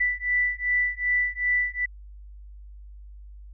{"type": "beating tone pair", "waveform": "sine", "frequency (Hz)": [1975.5, 1978.1], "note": ["B6", "B6"], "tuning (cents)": [0, 2], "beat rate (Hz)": 2.6, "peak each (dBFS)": -25, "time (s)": [0, 1.86], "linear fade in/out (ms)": 10, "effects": ["added 50 Hz sine -41 dBFS peak until 3.53 s"]}